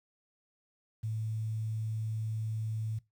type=tone with quantisation; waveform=sine; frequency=110 Hz; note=A2; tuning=in tune; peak=-32 dBFS; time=1.03-2.99 s; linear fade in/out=10 ms; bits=10; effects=noise-tail reverb RT60 0.2 s tail -20 dB re dry